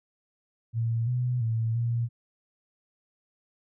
sine tone with pitch steps, 115 / 124.1 / 113.2 / 117.6 Hz, A#2 / B2 / A2 / A#2, -23 / +9 / +50 / +16 cents, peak -24 dBFS, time 0.73-2.09 s, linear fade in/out 50 ms, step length 340 ms, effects none

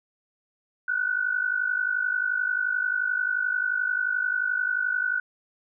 sine tone pair together, 1458 / 1509.4 Hz, F#6 / F#6, -26 / +34 cents, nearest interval minor second, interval 60 cents, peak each -26 dBFS, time 0.88-5.2 s, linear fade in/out 5 ms, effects none

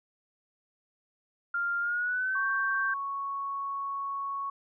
sine tone with pitch glide, 1396.9 to 1568 Hz, F6 to G6, 0 to 0 cents, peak -27 dBFS, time 1.54-2.94 s, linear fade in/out 5 ms, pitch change +200 cents, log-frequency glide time 1.8-2.44 s
sine tone, 1108.7 Hz, C#6, in tune, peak -31 dBFS, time 2.35-4.5 s, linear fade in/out 5 ms
effects none

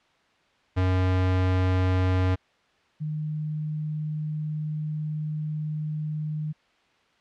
square / sine tone pair in turn, 92.5 / 153.03 Hz, F#2 / D#3, 0 / -28 cents, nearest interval major sixth, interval 872 cents, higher second, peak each -21 / -27 dBFS, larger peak first, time 0.76-2.36 / 3-6.53 s, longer second, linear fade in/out 20 ms, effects white hiss -63 dBFS RMS until 7.2 s + low-pass 3000 Hz 12 dB/octave

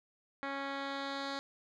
10% pulse tone with low-pass filter sweep, 276.2 Hz, C#4, 6 cents flat, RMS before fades -39 dBFS, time 0.43-1.39 s, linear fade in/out 0 ms, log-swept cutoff 2500 to 4500 Hz, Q 2, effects none

